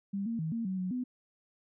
sine tone with pitch steps, 198.3 / 230 / 159.5 / 229.9 / 188.3 / 183.8 / 250.4 Hz, G3 / A#3 / D#3 / A#3 / F#3 / F#3 / B3, +20 / -23 / +43 / -24 / +31 / -11 / +24 cents, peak -31 dBFS, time 0.13-1.04 s, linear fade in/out 10 ms, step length 130 ms, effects none

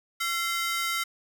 sawtooth ring-modulated tone, 1718 Hz, A6, 42 cents flat, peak -20 dBFS, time 0.2-1.04 s, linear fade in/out 10 ms, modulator 366 Hz, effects none

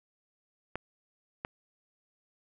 clicks, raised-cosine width 0.5 ms, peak -19 dBFS, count 2, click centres 0.756 / 1.449 s, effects none

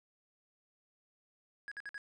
triangle tone bursts, 1661.2 Hz, G#6, in tune, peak -39 dBFS, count 4, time 1.68-1.979 s, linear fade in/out 0 ms, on 35 ms, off 53 ms, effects resampled to 22050 Hz

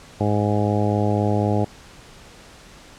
harmonic tone, 104 Hz, G#2, 3 cents sharp, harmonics 1 / 2 / 3 / 4 / 5 / 6 / 7 / 8, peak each -21 / -24 / -26 / -27 / -28 / -29 / -29 / -30 dBFS, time 0.2-1.65 s, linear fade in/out 10 ms, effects pink hiss -45 dBFS RMS until 2.98 s + low-pass 8000 Hz 12 dB/octave

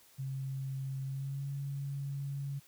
sine tone with pitch glide, 134.3 to 139.44 Hz, C3 to C#3, +46 to +11 cents, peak -35 dBFS, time 0.18-2.6 s, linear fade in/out 20 ms, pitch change +65 cents, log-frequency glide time 1.04-1.48 s, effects white hiss -62 dBFS RMS until 2.67 s

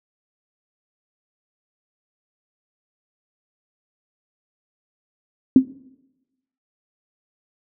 sine tone with exponential decay, 261.6 Hz, C4, in tune, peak -3 dBFS, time 5.56-5.68 s, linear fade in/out 2 ms, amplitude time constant 25 ms, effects noise-tail reverb RT60 1.0 s tail -21 dB re dry

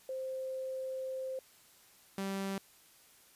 sine / sawtooth tone pair in turn, 523.3 / 194.94 Hz, C5 / G3, 0 / -9 cents, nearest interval octave + perfect fourth, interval 1709 cents, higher first, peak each -36 / -31 dBFS, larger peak second, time 0.09-1.39 / 2.18-2.58 s, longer first, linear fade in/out 2 ms, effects white hiss -62 dBFS RMS until 3.35 s + resampled to 32000 Hz

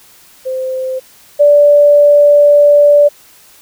sine tone pair in turn, 519 / 582.6 Hz, C5 / D5, -14 / -14 cents, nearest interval major second, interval 200 cents, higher second, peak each -15 / -3 dBFS, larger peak second, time 0.45-1 / 1.39-3.09 s, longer second, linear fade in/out 20 ms, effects white hiss -43 dBFS RMS until 3.61 s

